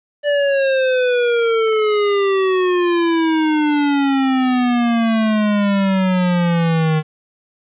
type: exponential sweep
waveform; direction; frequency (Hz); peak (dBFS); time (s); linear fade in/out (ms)
square; down; 587.3 to 154.4; -14; 0.23-7.03; 50
effects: resampled to 8000 Hz + 9-bit